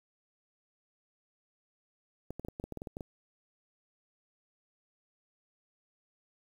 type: clicks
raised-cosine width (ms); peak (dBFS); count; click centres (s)
2; -26; 12; 2.306 / 2.396 / 2.449 / 2.485 / 2.599 / 2.64 / 2.723 / 2.773 / 2.819 / 2.872 / 2.969 / 3.008
effects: 9-bit